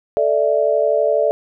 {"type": "chord", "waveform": "sine", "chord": "A suspended fourth", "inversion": "none", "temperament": "equal", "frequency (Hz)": [440, 587.3, 659.3], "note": ["A4", "D5", "E5"], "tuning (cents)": [0, 0, 0], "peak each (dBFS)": [-19, -16, -19], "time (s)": [0.17, 1.31], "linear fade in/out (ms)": 0, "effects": []}